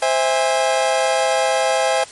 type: chord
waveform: 40% pulse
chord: C augmented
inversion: none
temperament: just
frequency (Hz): 523.3 / 654.1 / 817.6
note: C5 / E5 / G#5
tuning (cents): 0 / -14 / -27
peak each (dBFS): -19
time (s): 0.02-2.04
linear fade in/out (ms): 5
effects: white hiss -39 dBFS RMS until 2.11 s + MP3 48 kbps